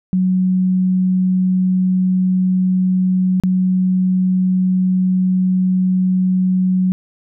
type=tone with dropouts; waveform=sine; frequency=185 Hz; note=F#3; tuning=in tune; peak=-12 dBFS; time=0.13-6.92 s; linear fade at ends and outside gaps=0 ms; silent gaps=3.4-3.436 s; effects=none